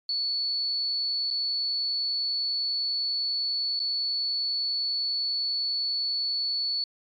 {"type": "tone with dropouts", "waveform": "sine", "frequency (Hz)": 4435, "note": "C#8", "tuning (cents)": 0, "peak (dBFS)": -25, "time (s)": [0.09, 6.84], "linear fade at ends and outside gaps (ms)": 2, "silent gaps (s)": [[1.304, 1.309], [3.793, 3.8]], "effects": ["MP3 96 kbps"]}